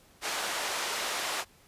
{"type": "band-pass noise", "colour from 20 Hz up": "pink", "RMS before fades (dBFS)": -33, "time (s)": [0.21, 1.45], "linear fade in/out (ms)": 50, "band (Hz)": [630, 8800], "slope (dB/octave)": 12, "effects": ["pink hiss -60 dBFS RMS until 1.67 s", "resampled to 32000 Hz"]}